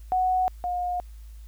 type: tone pair in turn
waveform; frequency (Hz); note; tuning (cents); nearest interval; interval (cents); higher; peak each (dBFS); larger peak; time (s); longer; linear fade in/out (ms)
sine; 740 / 715.2; F#5 / F5; 0 / +41; minor second; 59; first; -20 / -25; first; 0.12-0.48 / 0.64-1; neither; 0
effects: added 54 Hz sine -40 dBFS peak until 1.47 s + white hiss -61 dBFS RMS until 1.47 s